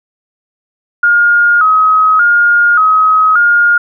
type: tone with vibrato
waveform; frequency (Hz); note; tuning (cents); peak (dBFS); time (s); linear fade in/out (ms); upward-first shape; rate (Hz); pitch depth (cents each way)
sine; 1343; E6; +32; -5; 1.03-3.78; 5; square; 0.86; 97
effects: none